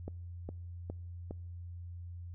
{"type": "click train", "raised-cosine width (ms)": 2, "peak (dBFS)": -27, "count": 4, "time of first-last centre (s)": [0.08, 1.31], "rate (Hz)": 2.44, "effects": ["noise-tail reverb RT60 1.0 s tail -26 dB re dry", "added 87 Hz sine -42 dBFS peak until 2.34 s"]}